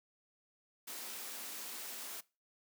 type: high-pass noise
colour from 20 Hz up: white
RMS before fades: -45 dBFS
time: 0.87-2.21 s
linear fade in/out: 10 ms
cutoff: 190 Hz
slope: 96 dB/octave
effects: noise-tail reverb RT60 0.3 s tail -22 dB re dry